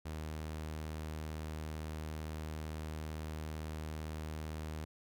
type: tone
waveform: sawtooth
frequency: 77.78 Hz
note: D#2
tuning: in tune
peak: -36 dBFS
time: 0.05-4.85 s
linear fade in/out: 10 ms
effects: none